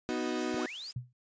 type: chord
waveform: 35% pulse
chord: B major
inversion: none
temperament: equal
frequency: 246.9 / 311.1 / 370 Hz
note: B3 / D#4 / F#4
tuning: 0 / 0 / 0 cents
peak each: -34 dBFS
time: 0.09-0.66 s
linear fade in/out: 0 ms
type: noise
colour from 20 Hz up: blue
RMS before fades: -46 dBFS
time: 0.35-0.93 s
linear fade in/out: 10 ms
type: linear sweep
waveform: sine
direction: up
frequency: 48.34 to 5120 Hz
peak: -40 dBFS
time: 0.54-0.91 s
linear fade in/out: 0 ms
type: tone with exponential decay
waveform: sine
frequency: 123.47 Hz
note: B2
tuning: in tune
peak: -30 dBFS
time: 0.96-1.13 s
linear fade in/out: 5 ms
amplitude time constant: 35 ms
effects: resampled to 16000 Hz